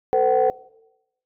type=tone cluster; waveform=sine; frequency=449.1 / 511 / 756 Hz; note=A4 / C5 / F#5; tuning=+35 / -41 / +37 cents; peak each=-19 dBFS; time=0.13-0.5 s; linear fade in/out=0 ms; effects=noise-tail reverb RT60 0.9 s tail -21 dB re dry + tanh soft clip ceiling -9 dBFS